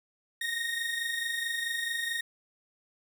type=tone pair together; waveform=30% pulse; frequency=1840.1 / 1864.7 Hz; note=A#6 / A#6; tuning=-23 / 0 cents; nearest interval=unison; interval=23 cents; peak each=-33 / -29 dBFS; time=0.41-2.21 s; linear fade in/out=5 ms; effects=none